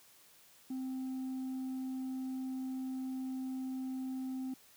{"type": "tone with tanh clipping", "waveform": "triangle", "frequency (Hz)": 260.6, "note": "C4", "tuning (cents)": -7, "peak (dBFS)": -37, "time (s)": [0.7, 4.54], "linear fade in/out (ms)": 5, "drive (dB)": 7, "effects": ["white hiss -62 dBFS RMS until 4.76 s", "high-pass 60 Hz 12 dB/octave"]}